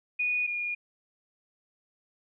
sine tone pair in turn, 2466 / 2431 Hz, D#7 / D#7, -16 / -41 cents, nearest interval unison, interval 25 cents, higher first, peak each -25 / -29 dBFS, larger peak first, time 0.19-0.47 / 0.47-0.75 s, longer neither, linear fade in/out 10 ms, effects none

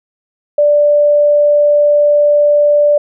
sine tone, 587.3 Hz, D5, in tune, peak -6 dBFS, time 0.58-2.98 s, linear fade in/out 5 ms, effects none

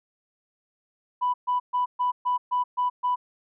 sine tone bursts, 990 Hz, B5, 4 cents sharp, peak -20 dBFS, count 8, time 1.21-3.16 s, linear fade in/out 20 ms, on 130 ms, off 130 ms, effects tanh soft clip ceiling -17 dBFS

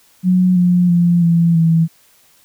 sine tone with pitch steps, 182.8 / 177.9 / 173.14 / 168.5 / 163.99 Hz, F#3 / F3 / F3 / E3 / E3, -21 / +32 / -15 / +38 / -9 cents, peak -9 dBFS, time 0.23-1.88 s, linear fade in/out 50 ms, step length 330 ms, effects white hiss -52 dBFS RMS until 2.44 s

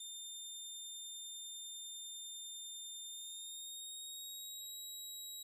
20% pulse tone with pitch glide, 3610 to 3847 Hz, A7 to B7, +44 to -46 cents, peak -40 dBFS, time 0-5.43 s, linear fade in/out 5 ms, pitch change +110 cents, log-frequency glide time 3.07-4.79 s, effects none

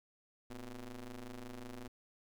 sawtooth ring-modulated tone, 120.3 Hz, B2, 45 cents flat, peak -38 dBFS, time 0.5-1.88 s, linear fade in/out 5 ms, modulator 133 Hz, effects 12-bit

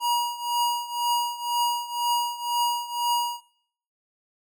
square tone with tremolo, 956 Hz, A#5, 43 cents sharp, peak -20 dBFS, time 0-3.41 s, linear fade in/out 50 ms, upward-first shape triangle, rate 2 Hz, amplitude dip 85%, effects noise-tail reverb RT60 0.6 s tail -18 dB re dry

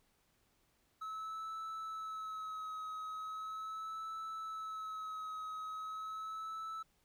triangle tone with vibrato, 1292 Hz, E6, 35 cents flat, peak -39 dBFS, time 1.01-6.83 s, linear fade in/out 10 ms, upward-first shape sine, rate 0.39 Hz, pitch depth 27 cents each way, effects pink hiss -75 dBFS RMS until 7.04 s

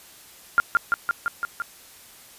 sine tone with echo, 1396.9 Hz, F6, in tune, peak -12 dBFS, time 0.58-0.6 s, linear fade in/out 0 ms, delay 170 ms, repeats 6, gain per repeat -2 dB, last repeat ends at 1.62 s, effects white hiss -48 dBFS RMS until 2.38 s + resampled to 32000 Hz

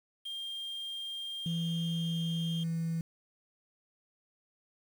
triangle tone, 3198 Hz, G7, 34 cents sharp, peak -35 dBFS, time 0.25-2.64 s, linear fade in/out 10 ms
sine tone with pitch glide, 167.1 to 164.7 Hz, E3 to E3, +24 to -1 cents, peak -29 dBFS, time 1.46-3.01 s, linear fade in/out 2 ms, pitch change -25 cents, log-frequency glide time 1.6-2.87 s
effects tanh soft clip ceiling -27 dBFS + 9-bit

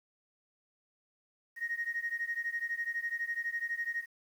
sine beating tone pair, 1864.7 / 1876.7 Hz, A#6 / A#6, 0 / +11 cents, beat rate 12 Hz, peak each -35 / -36 dBFS, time 1.56-4.06 s, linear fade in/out 50 ms, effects tanh soft clip ceiling -25 dBFS + 10-bit

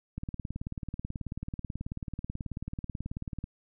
click train, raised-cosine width 5 ms, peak -23 dBFS, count 61, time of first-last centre 0.18-3.441 s, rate 18.4 Hz, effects none

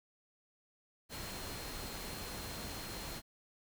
sine tone in noise, 4200 Hz, C8, 6 cents sharp, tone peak -52 dBFS, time 1.09-3.22 s, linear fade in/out 50 ms, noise pink, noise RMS -44 dBFS, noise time 1.09-3.22 s, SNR -11 dB, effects none

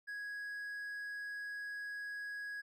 triangle tone, 1661.2 Hz, G#6, in tune, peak -39 dBFS, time 0.07-2.62 s, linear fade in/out 20 ms, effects none

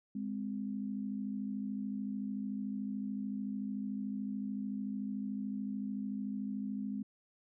sine tone pair together, 206 / 259.6 Hz, G#3 / C4, -14 / -13 cents, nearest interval major third, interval 401 cents, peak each -37 / -40 dBFS, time 0.15-7.03 s, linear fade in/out 5 ms, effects none

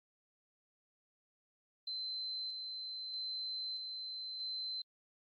sine tone with tremolo, 4076 Hz, C8, 46 cents flat, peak -38 dBFS, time 1.87-4.82 s, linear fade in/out 5 ms, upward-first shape square, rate 0.79 Hz, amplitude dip 30%, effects AAC 32 kbps

